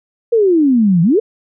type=exponential two-way sweep; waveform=sine; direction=down then up; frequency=481.9 to 160.8 to 481.9 Hz; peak=-8 dBFS; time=0.32-1.2 s; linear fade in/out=10 ms; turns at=1.02 s; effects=none